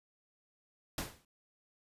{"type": "noise with exponential decay", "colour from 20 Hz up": "pink", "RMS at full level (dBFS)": -34, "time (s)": [0.98, 1.25], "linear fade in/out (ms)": 2, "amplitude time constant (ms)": 57, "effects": ["resampled to 32000 Hz"]}